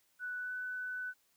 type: tone with pitch glide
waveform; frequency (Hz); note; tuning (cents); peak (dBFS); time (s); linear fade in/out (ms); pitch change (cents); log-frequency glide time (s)
sine; 1484 to 1498.6; F#6 to F#6; +5 to +22; -37; 0.19-1.14; 50; +17; 0.38-0.53
effects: white hiss -73 dBFS RMS until 1.36 s